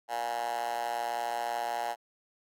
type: tone with high-pass filter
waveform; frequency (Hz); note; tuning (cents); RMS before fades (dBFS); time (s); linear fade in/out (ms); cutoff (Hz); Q
10% pulse; 118.3; A#2; +26; -33; 0.08-1.96; 50; 790; 5
effects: AAC 64 kbps